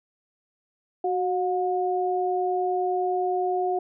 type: tone pair together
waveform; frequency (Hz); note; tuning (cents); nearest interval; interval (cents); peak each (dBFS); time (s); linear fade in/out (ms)
sine; 370 / 720.2; F#4 / F#5; 0 / -47; octave; 1153; -25; 1.04-3.79; 5
effects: none